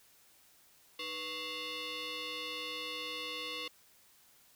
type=tone with frequency modulation; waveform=sine; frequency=307.4 Hz; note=D#4; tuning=21 cents flat; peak=-35 dBFS; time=0.99-3.68 s; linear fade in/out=5 ms; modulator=798 Hz; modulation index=5; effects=tanh soft clip ceiling -37 dBFS + white hiss -64 dBFS RMS until 4.55 s